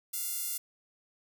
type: tone with high-pass filter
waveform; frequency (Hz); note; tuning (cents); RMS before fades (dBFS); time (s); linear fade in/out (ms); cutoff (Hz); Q
sawtooth; 698.5; F5; 0; -35; 0.13-0.58; 10; 10000; 0.66
effects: none